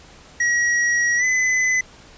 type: tone with pitch glide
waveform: square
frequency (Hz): 1908 to 2018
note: A#6 to B6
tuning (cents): +40 to +37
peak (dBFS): -17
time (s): 0.4-1.81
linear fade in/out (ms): 5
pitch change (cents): +97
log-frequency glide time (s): 1.17-1.24
effects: pink hiss -46 dBFS RMS until 2.17 s + resampled to 16000 Hz